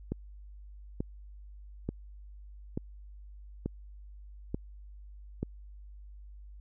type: click train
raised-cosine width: 3 ms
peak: -19 dBFS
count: 7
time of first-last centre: 0.12-5.43 s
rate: 1.13 Hz
effects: added 50 Hz sine -46 dBFS peak until 6.6 s